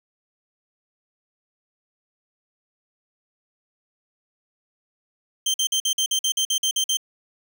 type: tone bursts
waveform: 25% pulse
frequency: 3136 Hz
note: G7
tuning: in tune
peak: -16 dBFS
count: 12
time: 5.46-6.971 s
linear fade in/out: 5 ms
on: 81 ms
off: 49 ms
effects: none